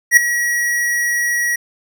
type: tone with ADSR envelope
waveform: square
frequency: 1914 Hz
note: A#6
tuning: 45 cents sharp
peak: -3 dBFS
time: 0.11-1.56 s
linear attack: 60 ms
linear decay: 4 ms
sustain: -13 dB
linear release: 7 ms
effects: none